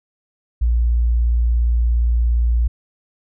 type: tone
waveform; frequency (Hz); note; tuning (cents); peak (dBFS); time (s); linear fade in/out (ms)
sine; 58.6; A#1; +10; -13; 0.61-2.68; 10
effects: none